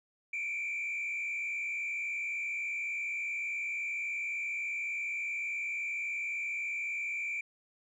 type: tone with frequency modulation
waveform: sine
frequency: 2349 Hz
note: D7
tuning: in tune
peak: -31 dBFS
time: 0.33-7.41 s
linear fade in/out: 5 ms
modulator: 63.5 Hz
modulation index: 1.2
effects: tanh soft clip ceiling -31 dBFS